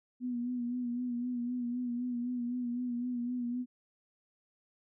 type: tone with vibrato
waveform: sine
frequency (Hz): 244.2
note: B3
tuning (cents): -19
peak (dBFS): -32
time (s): 0.2-3.66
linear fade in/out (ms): 50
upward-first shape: sine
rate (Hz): 3.9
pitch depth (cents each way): 42
effects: none